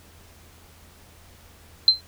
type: tone with exponential decay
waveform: sine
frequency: 4106 Hz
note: C8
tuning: 33 cents flat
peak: -7 dBFS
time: 1.88-2.01 s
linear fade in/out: 1 ms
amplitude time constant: 27 ms
effects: added 82 Hz sine -52 dBFS peak until 2.07 s + pink hiss -52 dBFS RMS until 2.07 s